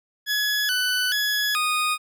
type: tone with pitch steps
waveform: 20% pulse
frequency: 1690 / 1496 / 1687 / 1238 Hz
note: G#6 / F#6 / G#6 / D#6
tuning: +30 / +19 / +27 / -9 cents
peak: -16 dBFS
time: 0.26-1.98 s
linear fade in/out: 50 ms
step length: 430 ms
effects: none